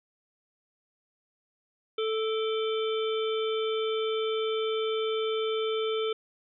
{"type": "harmonic tone with a mistuned harmonic", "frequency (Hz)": 440, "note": "A4", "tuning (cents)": 0, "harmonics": [1, 3, 5, 7, 8], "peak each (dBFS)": [-27, -37, -42, -38, -40], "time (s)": [1.98, 6.13], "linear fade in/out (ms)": 5, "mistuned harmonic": 5, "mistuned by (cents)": 98, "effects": []}